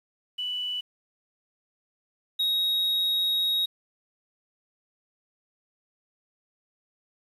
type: tone pair in turn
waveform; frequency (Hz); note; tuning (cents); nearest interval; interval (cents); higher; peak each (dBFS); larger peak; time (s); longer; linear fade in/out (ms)
sine / triangle; 2969 / 3781; F#7 / A#7; +5 / +24; major third; 419; second; -28 / -21; second; 0.38-0.81 / 2.39-3.66; second; 10
effects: resampled to 32000 Hz + 9-bit